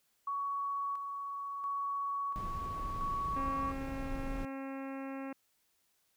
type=tone with tremolo; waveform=sine; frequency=1121 Hz; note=C#6; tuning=19 cents sharp; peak=-33 dBFS; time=0.27-3.72 s; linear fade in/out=5 ms; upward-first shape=square; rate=0.73 Hz; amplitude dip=40%
type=noise; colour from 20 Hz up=brown; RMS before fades=-41 dBFS; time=2.36-4.45 s; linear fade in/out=0 ms
type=harmonic tone; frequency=270 Hz; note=C#4; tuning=45 cents flat; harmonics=1 / 2 / 3 / 4 / 5 / 6 / 7 / 8 / 9 / 10; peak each=-40 / -46 / -50 / -52 / -54 / -56 / -57 / -58 / -59 / -60 dBFS; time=3.36-5.33 s; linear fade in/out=5 ms
effects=white hiss -75 dBFS RMS until 6.16 s